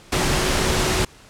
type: tone in noise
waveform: sine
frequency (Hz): 370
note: F#4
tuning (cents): 0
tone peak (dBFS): -27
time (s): 0.12-1.05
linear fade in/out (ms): 5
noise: pink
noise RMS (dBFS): -20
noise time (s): 0.12-1.05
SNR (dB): -10
effects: pink hiss -47 dBFS RMS until 1.29 s + low-pass 9000 Hz 12 dB/octave